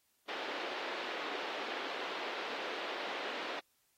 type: band-pass noise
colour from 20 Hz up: pink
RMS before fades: -41 dBFS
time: 0.28-3.6 s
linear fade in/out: 10 ms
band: 360 to 3800 Hz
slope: 24 dB/octave
effects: white hiss -75 dBFS RMS until 3.97 s + AAC 48 kbps